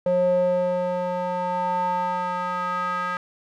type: tone with band-pass filter sweep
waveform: square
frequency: 179.7 Hz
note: F3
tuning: 50 cents sharp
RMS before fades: -24 dBFS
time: 0.06-3.17 s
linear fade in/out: 2 ms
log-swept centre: 500 to 1400 Hz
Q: 4.5
effects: none